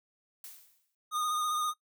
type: noise with exponential decay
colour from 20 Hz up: blue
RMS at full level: -44 dBFS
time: 0.44-0.95 s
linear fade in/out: 2 ms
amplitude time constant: 110 ms
type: tone with vibrato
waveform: square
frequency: 1230 Hz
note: D#6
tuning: 20 cents flat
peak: -30 dBFS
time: 1.11-1.74 s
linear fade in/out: 50 ms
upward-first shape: sine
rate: 15 Hz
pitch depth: 27 cents each way
effects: noise-tail reverb RT60 0.1 s tail -19 dB re dry